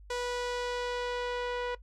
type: tone with low-pass filter sweep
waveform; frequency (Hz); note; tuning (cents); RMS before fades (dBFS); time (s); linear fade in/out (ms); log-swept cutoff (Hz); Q
sawtooth; 489.6; B4; -15; -34; 0.1-1.75; 5; 7200 to 2800; 0.91
effects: noise-tail reverb RT60 0.1 s tail -18 dB re dry + added 50 Hz sine -49 dBFS peak until 1.82 s